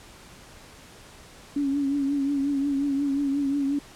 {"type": "tone with vibrato", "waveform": "sine", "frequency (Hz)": 280, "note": "C#4", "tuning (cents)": 18, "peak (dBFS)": -22, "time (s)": [1.56, 3.79], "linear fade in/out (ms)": 5, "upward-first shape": "triangle", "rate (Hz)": 5.6, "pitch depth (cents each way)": 61, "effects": ["pink hiss -48 dBFS RMS until 3.95 s", "low-pass 10000 Hz 12 dB/octave"]}